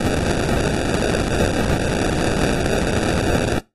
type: noise with sample-and-hold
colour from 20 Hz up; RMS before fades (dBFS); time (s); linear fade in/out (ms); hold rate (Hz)
blue; -19; 0-3.59; 5; 1050
effects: noise-tail reverb RT60 0.2 s tail -19 dB re dry + AAC 32 kbps